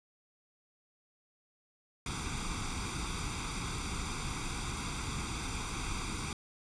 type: noise with comb filter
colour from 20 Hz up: pink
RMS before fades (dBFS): -37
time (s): 2.06-6.33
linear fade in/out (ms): 2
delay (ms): 0.84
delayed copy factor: +0.8
effects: resampled to 22050 Hz